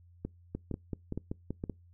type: two click trains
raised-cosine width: 3 ms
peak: -22 / -22 dBFS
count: 7 / 4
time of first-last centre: 0.55-1.697 / 0.25-1.639 s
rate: 5.23 / 2.16 Hz
effects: noise-tail reverb RT60 0.2 s tail -25 dB re dry + added 87 Hz sine -56 dBFS peak until 1.93 s